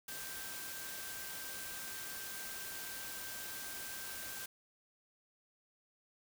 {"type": "tone in noise", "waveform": "sine", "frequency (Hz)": 1568, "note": "G6", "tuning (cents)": 0, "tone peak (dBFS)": -51, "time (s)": [0.08, 4.46], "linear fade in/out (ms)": 5, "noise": "white", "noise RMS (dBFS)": -45, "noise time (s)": [0.08, 4.46], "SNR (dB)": -9, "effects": []}